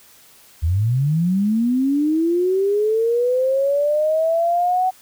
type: linear sweep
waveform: sine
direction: up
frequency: 74.8 to 752 Hz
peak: -15 dBFS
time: 0.62-4.91 s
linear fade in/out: 20 ms
effects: white hiss -49 dBFS RMS until 5.01 s